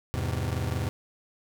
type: chord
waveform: 40% pulse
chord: E augmented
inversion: none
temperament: just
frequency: 82.41 / 103.01 / 128.76 Hz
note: E2 / G#2 / B#2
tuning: 0 / -14 / -27 cents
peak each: -31 dBFS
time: 0.14-0.89 s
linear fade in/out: 0 ms
effects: none